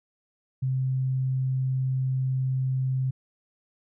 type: tone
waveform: sine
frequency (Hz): 130.81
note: C3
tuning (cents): 0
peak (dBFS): -23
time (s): 0.62-3.11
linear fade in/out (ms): 10
effects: none